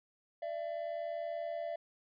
triangle tone pair together, 592 / 672.3 Hz, D5 / E5, +14 / +34 cents, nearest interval major second, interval 220 cents, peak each -39 / -36 dBFS, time 0.42-1.76 s, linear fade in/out 5 ms, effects resampled to 11025 Hz

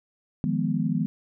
sine chord, F half-diminished seventh, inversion third, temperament equal, 155.56 / 174.61 / 207.7 / 246.9 Hz, Eb3 / F3 / Ab3 / Cb4, 0 / 0 / 0 / 0 cents, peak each -28 dBFS, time 0.44-1.06 s, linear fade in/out 0 ms, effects none

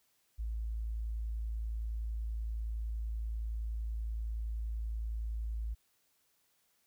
sine tone, 55.3 Hz, A1, 9 cents sharp, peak -34 dBFS, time 0.38-5.75 s, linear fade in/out 20 ms, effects white hiss -74 dBFS RMS until 6.86 s

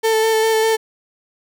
35% pulse tone with vibrato, 442.9 Hz, A4, 11 cents sharp, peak -12 dBFS, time 0.03-0.77 s, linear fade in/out 20 ms, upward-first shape square, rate 5 Hz, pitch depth 13 cents each way, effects none

